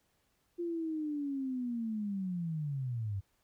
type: linear sweep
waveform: sine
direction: down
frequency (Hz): 349.2 to 94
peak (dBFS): -33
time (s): 0.58-3.21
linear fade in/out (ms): 20
effects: pink hiss -75 dBFS RMS until 3.43 s